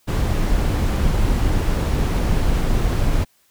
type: noise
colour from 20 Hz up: brown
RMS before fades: -18 dBFS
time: 0.07-3.25 s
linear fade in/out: 20 ms
effects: white hiss -60 dBFS RMS until 3.5 s